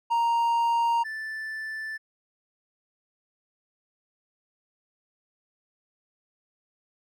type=tone pair in turn; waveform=triangle; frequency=932.3 / 1759.9 Hz; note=A#5 / A6; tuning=0 / 0 cents; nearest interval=major seventh; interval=1100 cents; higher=second; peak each=-19 / -30 dBFS; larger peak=first; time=0.1-1.04 / 1.04-1.98 s; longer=neither; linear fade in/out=20 ms; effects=none